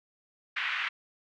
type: band-pass noise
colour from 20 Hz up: pink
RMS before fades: -32 dBFS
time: 0.56-0.89 s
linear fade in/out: 10 ms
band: 1500 to 2700 Hz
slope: 24 dB/octave
effects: none